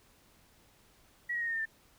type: tone with pitch steps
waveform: sine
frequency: 1924 / 1895.3 / 1867.1 / 1839.2 / 1811.8 / 1784.8 Hz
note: B6 / A#6 / A#6 / A#6 / A#6 / A6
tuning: -46 / +28 / +2 / -24 / -50 / +24 cents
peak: -31 dBFS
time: 1.29-1.656 s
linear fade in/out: 10 ms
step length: 61 ms
effects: pink hiss -64 dBFS RMS until 1.98 s